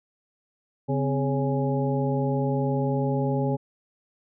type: harmonic tone with a mistuned harmonic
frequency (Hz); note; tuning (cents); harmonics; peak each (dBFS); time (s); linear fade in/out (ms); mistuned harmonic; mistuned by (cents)
138.6; C#3; 0; 1 / 2 / 3 / 4 / 6; -25 / -28 / -30 / -31 / -33; 0.88-3.57; 20; 2; -120
effects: none